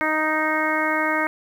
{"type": "harmonic tone", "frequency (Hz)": 311, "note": "D#4", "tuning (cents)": -1, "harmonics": [1, 2, 3, 4, 5, 6, 7], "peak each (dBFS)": [-27, -27, -27, -27, -27, -27, -27], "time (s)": [0.01, 1.27], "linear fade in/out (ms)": 0, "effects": ["8-bit"]}